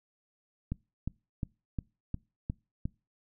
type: click train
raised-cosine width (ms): 5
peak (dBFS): -20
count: 7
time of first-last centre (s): 0.72-2.855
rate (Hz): 2.81
effects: noise-tail reverb RT60 0.3 s tail -25 dB re dry